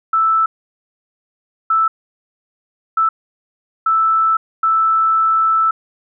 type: tone bursts at uneven times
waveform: sine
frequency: 1318.5 Hz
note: E6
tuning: in tune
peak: -11 dBFS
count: 5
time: 0.13-0.46 / 1.7-1.88 / 2.97-3.09 / 3.86-4.37 / 4.63-5.71 s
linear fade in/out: 5 ms
effects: none